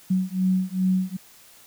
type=beating tone pair; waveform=sine; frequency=185.1 / 187.6 Hz; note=F#3 / F#3; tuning=+1 / +24 cents; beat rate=2.5 Hz; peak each=-23 dBFS; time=0.1-1.17 s; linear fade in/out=10 ms; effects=white hiss -51 dBFS RMS until 1.66 s